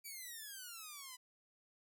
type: exponential sweep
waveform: 5% pulse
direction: down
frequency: 2334 to 987.8 Hz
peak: -37 dBFS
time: 0.04-1.17 s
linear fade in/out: 20 ms
effects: none